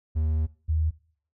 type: tone pair in turn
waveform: triangle / sine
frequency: 78.1 / 78.92 Hz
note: D#2 / D#2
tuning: +7 / +25 cents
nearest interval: unison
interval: 18 cents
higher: second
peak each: -20 / -21 dBFS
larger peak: first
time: 0.15-0.47 / 0.68-0.91 s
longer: first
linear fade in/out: 20 ms
effects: noise-tail reverb RT60 0.5 s tail -20 dB re dry